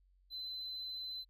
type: tone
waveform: triangle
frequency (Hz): 4043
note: B7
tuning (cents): +40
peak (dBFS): -38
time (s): 0.3-1.25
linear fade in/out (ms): 50
effects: tanh soft clip ceiling -38 dBFS + added 46 Hz sine -66 dBFS peak until 1.29 s